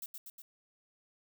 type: noise with echo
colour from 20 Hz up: violet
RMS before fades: -42 dBFS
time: 0.02-0.06 s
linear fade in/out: 2 ms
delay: 120 ms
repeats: 3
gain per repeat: -3 dB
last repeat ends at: 0.42 s
effects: none